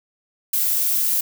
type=noise; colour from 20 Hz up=violet; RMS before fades=-20 dBFS; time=0.53-1.21 s; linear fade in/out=5 ms; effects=none